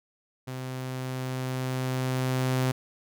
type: tone with level ramp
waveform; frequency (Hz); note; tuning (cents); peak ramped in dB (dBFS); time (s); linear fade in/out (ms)
sawtooth; 129.2; C3; -21; -30 to -19; 0.47-2.72; 10
effects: none